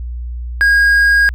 triangle tone, 1634 Hz, G#6, 29 cents flat, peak -6 dBFS, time 0.61-1.29 s, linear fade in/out 0 ms, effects added 60 Hz sine -21 dBFS peak until 1.34 s

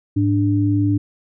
sine tone pair together, 104.86 / 293.7 Hz, G#2 / D4, +17 / 0 cents, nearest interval octave + tritone, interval 1783 cents, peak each -17 dBFS, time 0.16-0.98 s, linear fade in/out 10 ms, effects none

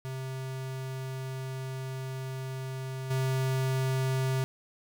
square tone with level steps, 131.6 Hz, C3, 10 cents sharp, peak -35 / -27 dBFS, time 0.05-4.44 s, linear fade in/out 0 ms, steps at 3.1 s, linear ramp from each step 10 ms, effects none

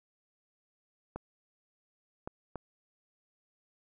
clicks, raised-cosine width 1 ms, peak -24 dBFS, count 3, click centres 1.16 / 2.275 / 2.557 s, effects none

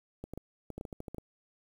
clicks, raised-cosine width 2 ms, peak -27 dBFS, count 12, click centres 0.24 / 0.336 / 0.376 / 0.703 / 0.78 / 0.811 / 0.852 / 0.928 / 1.004 / 1.082 / 1.146 / 1.183 s, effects 9-bit

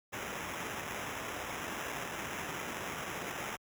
white noise with sample-and-hold, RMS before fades -40 dBFS, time 0.12-3.57 s, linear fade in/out 20 ms, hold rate 4410 Hz, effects high-pass 60 Hz 12 dB/octave

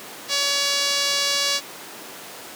sawtooth tone with band-pass filter, 565 Hz, C#5, 33 cents sharp, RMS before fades -22 dBFS, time 0.28-1.61 s, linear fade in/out 50 ms, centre 4700 Hz, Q 1.7, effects pink hiss -37 dBFS RMS until 2.55 s + high-pass 300 Hz 12 dB/octave

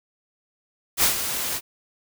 white noise with ADSR envelope, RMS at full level -17 dBFS, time 0.97-1.61 s, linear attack 58 ms, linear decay 110 ms, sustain -10 dB, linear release 51 ms, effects none

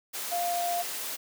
sine tone in noise, 698.5 Hz, F5, in tune, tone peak -27 dBFS, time 0.31-0.83 s, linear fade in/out 20 ms, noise white, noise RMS -35 dBFS, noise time 0.13-1.17 s, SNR +5 dB, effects high-pass 300 Hz 12 dB/octave

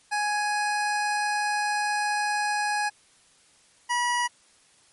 25% pulse tone pair in turn, 833 / 968 Hz, G#5 / B5, +5 / -35 cents, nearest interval minor third, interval 260 cents, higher second, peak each -20 / -19 dBFS, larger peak second, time 0.11-2.9 / 3.89-4.28 s, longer first, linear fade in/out 20 ms, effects white hiss -59 dBFS RMS until 4.92 s + MP3 48 kbps

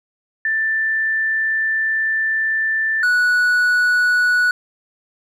sine / triangle tone pair in turn, 1771 / 1471.6 Hz, A6 / F#6, +11 / -10 cents, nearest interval minor third, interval 321 cents, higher first, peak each -16 / -11 dBFS, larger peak second, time 0.45-3.03 / 3.03-4.51 s, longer first, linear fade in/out 2 ms, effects none

